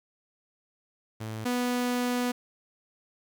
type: tone pair in turn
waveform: sawtooth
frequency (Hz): 110 / 246.1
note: A2 / B3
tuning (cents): 0 / -6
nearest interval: octave + major second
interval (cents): 1394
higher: second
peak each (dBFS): -30 / -22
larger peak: second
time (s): 1.2-1.45 / 1.45-2.32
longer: second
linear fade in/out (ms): 10
effects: 10-bit